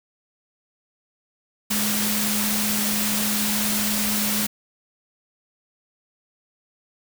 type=tone in noise; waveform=sine; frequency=210.1 Hz; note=G#3; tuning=20 cents sharp; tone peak=-26 dBFS; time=1.7-4.47 s; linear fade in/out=10 ms; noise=white; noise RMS=-24 dBFS; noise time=1.7-4.47 s; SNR=-5 dB; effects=none